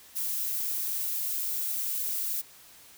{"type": "noise", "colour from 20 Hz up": "violet", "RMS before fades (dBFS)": -31, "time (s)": [0.15, 2.42], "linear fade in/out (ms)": 20, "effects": ["white hiss -53 dBFS RMS until 2.97 s"]}